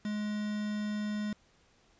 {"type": "tone with quantisation", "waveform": "triangle", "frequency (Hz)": 210, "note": "G#3", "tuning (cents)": 19, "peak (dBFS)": -30, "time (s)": [0.05, 1.33], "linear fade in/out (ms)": 2, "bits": 7, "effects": ["pink hiss -66 dBFS RMS until 1.99 s", "resampled to 16000 Hz"]}